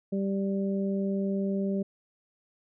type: harmonic tone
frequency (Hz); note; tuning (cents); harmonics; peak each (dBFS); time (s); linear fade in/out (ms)
196; G3; 0; 1 / 2 / 3; -27 / -33 / -37; 0.12-1.83; 10
effects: none